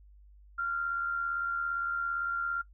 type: tone with amplitude modulation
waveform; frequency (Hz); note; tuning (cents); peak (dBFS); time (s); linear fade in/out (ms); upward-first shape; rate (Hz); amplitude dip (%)
sine; 1387; F6; -12; -27; 0.58-2.62; 10; sine; 77.6; 45
effects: noise-tail reverb RT60 0.1 s tail -19 dB re dry + added 50 Hz sine -53 dBFS peak until 2.73 s